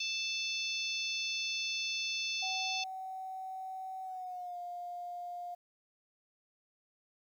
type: harmonic tone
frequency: 880 Hz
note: A5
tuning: in tune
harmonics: 3 / 4 / 5 / 6 / 7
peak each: -37 / -39 / -41 / -43 / -44 dBFS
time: 0-2.84 s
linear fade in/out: 5 ms
type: tone with pitch glide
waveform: sine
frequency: 757 to 706.3 Hz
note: F#5 to F5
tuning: +39 to +19 cents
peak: -39 dBFS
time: 2.42-5.55 s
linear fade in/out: 10 ms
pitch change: -120 cents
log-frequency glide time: 4.02-4.57 s
effects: 11-bit